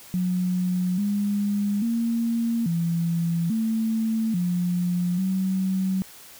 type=tone with pitch steps; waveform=sine; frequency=181.4 / 203.7 / 231.4 / 168.3 / 222.7 / 177.1 / 189.1 Hz; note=F#3 / G#3 / A#3 / E3 / A3 / F3 / F#3; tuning=-34 / -33 / -13 / +36 / +21 / +24 / +38 cents; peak=-21 dBFS; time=0.14-6.02 s; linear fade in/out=0 ms; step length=840 ms; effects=white hiss -46 dBFS RMS until 6.39 s